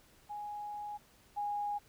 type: tone pair in turn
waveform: sine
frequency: 830.6 / 823 Hz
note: G#5 / G#5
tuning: 0 / -16 cents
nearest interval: unison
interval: 16 cents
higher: first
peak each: -39 / -33 dBFS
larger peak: second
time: 0.29-0.98 / 1.36-1.79 s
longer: first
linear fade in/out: 20 ms
effects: pink hiss -64 dBFS RMS until 1.88 s